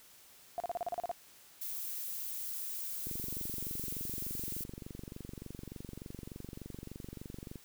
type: tone bursts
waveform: sine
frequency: 698.5 Hz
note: F5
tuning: in tune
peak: -32 dBFS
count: 10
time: 0.58-1.114 s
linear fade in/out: 0 ms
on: 21 ms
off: 36 ms
type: noise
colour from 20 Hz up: violet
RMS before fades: -40 dBFS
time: 1.61-4.64 s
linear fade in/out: 5 ms
type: click train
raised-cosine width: 3 ms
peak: -31 dBFS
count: 106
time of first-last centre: 3.07-7.557 s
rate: 23.4 Hz
effects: white hiss -59 dBFS RMS until 7.64 s